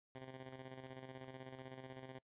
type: tone with tremolo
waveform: 10% pulse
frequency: 130.81 Hz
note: C3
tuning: in tune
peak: -40 dBFS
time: 0.15-2.19 s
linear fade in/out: 2 ms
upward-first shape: square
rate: 16 Hz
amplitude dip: 50%
effects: noise-tail reverb RT60 0.1 s tail -23 dB re dry + resampled to 8000 Hz